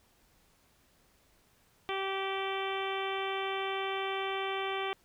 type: harmonic tone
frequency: 387.6 Hz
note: G4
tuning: 20 cents flat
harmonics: 1 / 2 / 3 / 4 / 5 / 6 / 7 / 8 / 9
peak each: -36 / -38 / -39 / -45 / -44 / -41 / -46 / -43 / -47 dBFS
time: 1.89-4.93 s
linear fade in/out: 0 ms
effects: pink hiss -67 dBFS RMS until 5.04 s